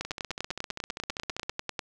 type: two click trains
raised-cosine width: 0.2 ms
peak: -14 / -19 dBFS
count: 19 / 23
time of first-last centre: 0.01-1.792 / 0.05-1.497 s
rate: 10.1 / 15.2 Hz
effects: none